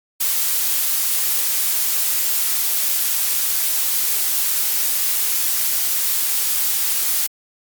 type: noise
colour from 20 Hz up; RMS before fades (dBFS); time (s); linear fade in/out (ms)
blue; -19; 0.2-7.27; 10
effects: Opus 48 kbps